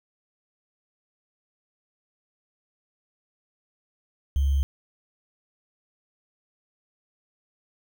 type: tone with sample-and-hold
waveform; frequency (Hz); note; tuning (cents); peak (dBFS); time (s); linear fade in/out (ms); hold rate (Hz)
sine; 69.3; C#2; 0; -19; 4.36-4.63; 0; 3150
effects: none